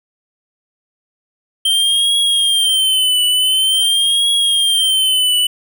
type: tone with vibrato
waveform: square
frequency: 3136 Hz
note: G7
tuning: in tune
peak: -12 dBFS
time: 1.65-5.47 s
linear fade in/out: 5 ms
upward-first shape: triangle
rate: 0.47 Hz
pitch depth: 100 cents each way
effects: none